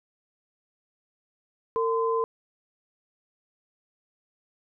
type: tone pair together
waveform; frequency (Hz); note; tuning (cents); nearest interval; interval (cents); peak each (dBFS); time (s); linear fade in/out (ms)
sine; 454.4 / 1026.6; A#4 / C6; -44 / -33; octave + major second; 1411; -24 / -27; 1.76-2.24; 0
effects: none